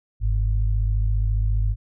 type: tone pair together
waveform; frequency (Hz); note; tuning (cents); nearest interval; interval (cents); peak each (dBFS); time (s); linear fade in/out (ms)
sine; 48.89 / 103.6; G1 / G#2; -4 / -4; octave + minor second; 1300; -19 / -24; 0.2-1.76; 50
effects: none